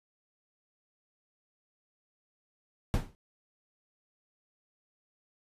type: noise with exponential decay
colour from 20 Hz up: brown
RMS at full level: -24 dBFS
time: 2.94-3.15 s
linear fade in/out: 0 ms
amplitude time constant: 44 ms
effects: resampled to 32000 Hz